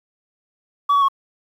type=tone with pitch steps; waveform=sine; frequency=1141 / 1127 / 1099 Hz; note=C#6 / C#6 / C#6; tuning=+50 / +28 / -15 cents; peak=-10 dBFS; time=0.89-1.085 s; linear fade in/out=10 ms; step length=65 ms; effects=tanh soft clip ceiling -12 dBFS + 8-bit